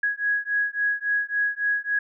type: beating tone pair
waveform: sine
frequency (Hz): 1661.2 / 1664.8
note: G#6 / G#6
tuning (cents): 0 / +4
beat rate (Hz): 3.6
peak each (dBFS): -25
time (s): 0.03-1.99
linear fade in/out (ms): 5
effects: none